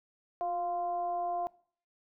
sine tone with frequency modulation, 699 Hz, F5, 1 cent sharp, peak -30 dBFS, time 0.41-1.47 s, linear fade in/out 0 ms, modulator 342 Hz, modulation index 0.46, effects noise-tail reverb RT60 0.5 s tail -22 dB re dry

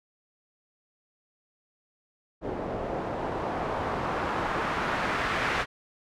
white noise with low-pass filter sweep, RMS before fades -30 dBFS, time 2.41-5.66 s, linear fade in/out 50 ms, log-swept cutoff 550 to 1900 Hz, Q 1.2, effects none

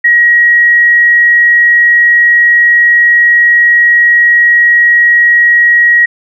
sine tone, 1900 Hz, A#6, 33 cents sharp, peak -3 dBFS, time 0.04-6.06 s, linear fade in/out 10 ms, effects none

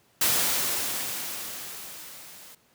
white noise with level ramp, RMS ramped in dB -22 to -48 dBFS, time 0.21-2.55 s, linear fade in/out 5 ms, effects pink hiss -63 dBFS RMS until 2.74 s + high-pass 100 Hz 12 dB/octave

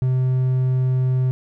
triangle tone, 128.6 Hz, C3, 30 cents flat, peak -14 dBFS, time 0.02-1.31 s, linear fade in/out 0 ms, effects none

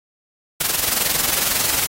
white noise with amplitude modulation, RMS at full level -17 dBFS, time 0.6-1.87 s, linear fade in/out 10 ms, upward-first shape sine, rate 22.1 Hz, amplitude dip 60%, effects AAC 48 kbps

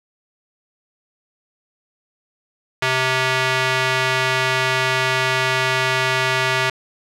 square tone with band-pass filter, 130 Hz, C3, 11 cents flat, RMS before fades -19 dBFS, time 2.82-6.7 s, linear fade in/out 5 ms, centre 2200 Hz, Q 0.99, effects none

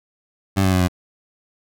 20% pulse tone with pitch steps, 96.8 / 94.32 / 91.9 / 89.54 Hz, G2 / F#2 / F#2 / F2, -21 / +34 / -11 / +44 cents, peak -10 dBFS, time 0.56-0.884 s, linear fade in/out 20 ms, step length 81 ms, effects none

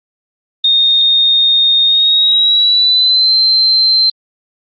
sine tone with pitch glide, 3687 to 4115 Hz, A#7 to C8, -20 to -30 cents, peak -7 dBFS, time 0.64-4.1 s, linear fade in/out 5 ms, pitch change +190 cents, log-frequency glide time 1.85-3.34 s, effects Opus 24 kbps

